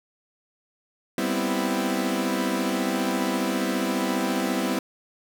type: chord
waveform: sawtooth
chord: C major seventh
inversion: second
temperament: equal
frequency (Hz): 196 / 246.9 / 261.6 / 329.6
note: G3 / B3 / C4 / E4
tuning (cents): 0 / 0 / 0 / 0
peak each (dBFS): -25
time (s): 1.18-4.79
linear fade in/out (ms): 2
effects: none